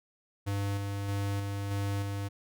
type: tone with tremolo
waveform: square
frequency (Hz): 100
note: G2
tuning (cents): +35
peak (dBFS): -30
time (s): 0.46-2.29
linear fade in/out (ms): 20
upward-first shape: square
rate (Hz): 1.6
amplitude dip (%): 30
effects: none